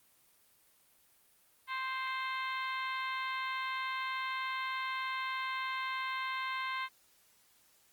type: harmonic tone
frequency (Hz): 523.3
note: C5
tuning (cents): 0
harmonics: 2 / 3 / 4 / 5 / 6 / 7 / 8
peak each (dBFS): -37 / -42 / -40 / -48 / -48 / -49 / -52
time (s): 1.67-6.89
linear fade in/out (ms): 50
effects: white hiss -67 dBFS RMS until 7.92 s + Opus 32 kbps